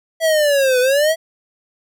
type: linear two-way sweep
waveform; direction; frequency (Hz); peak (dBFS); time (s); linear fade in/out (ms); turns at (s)
square; down then up; 659.3 to 493.9 to 659.3; -13; 0.2-1.16; 50; 0.8
effects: none